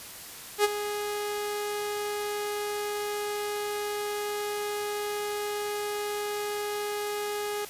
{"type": "tone with ADSR envelope", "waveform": "sawtooth", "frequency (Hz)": 414.5, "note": "G#4", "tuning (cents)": -3, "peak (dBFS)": -14, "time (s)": [0.58, 7.65], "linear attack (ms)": 62, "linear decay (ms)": 27, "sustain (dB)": -12, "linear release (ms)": 3, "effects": ["white hiss -43 dBFS RMS until 7.69 s", "resampled to 32000 Hz"]}